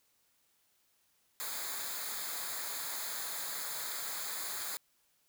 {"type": "noise with comb filter", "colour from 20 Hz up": "white", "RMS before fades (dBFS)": -39, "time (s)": [1.4, 4.77], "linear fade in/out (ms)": 0, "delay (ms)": 0.35, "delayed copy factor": -0.75, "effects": ["white hiss -73 dBFS RMS until 5.28 s"]}